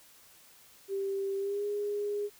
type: tone with pitch glide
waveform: sine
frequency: 392 to 411.7 Hz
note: G4 to G#4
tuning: 0 to -15 cents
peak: -30 dBFS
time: 0.88-2.3 s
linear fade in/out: 50 ms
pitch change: +85 cents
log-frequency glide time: 1.38-1.65 s
effects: white hiss -58 dBFS RMS until 2.39 s